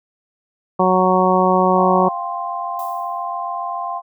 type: harmonic tone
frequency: 185 Hz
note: F#3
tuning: in tune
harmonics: 1 / 2 / 3 / 4 / 5 / 6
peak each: -19 / -19 / -19 / -19 / -19 / -19 dBFS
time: 0.79-2.09 s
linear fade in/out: 10 ms
type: chord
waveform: sine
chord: F suspended second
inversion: none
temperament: just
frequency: 698.5 / 785.8 / 1047.7 Hz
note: F5 / G5 / C6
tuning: 0 / +4 / +2 cents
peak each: -26 / -28 / -25 dBFS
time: 1.74-4.02 s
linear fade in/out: 50 ms
type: noise with exponential decay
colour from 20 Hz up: violet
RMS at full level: -36 dBFS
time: 2.79-3.35 s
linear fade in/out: 1 ms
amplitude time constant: 120 ms
effects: none